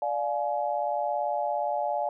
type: chord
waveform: sine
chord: D diminished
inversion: none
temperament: just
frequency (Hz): 587.3 / 704.8 / 845.8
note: D5 / F5 / Ab5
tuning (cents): 0 / +16 / +31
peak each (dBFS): -30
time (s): 0.02-2.09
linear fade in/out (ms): 2
effects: none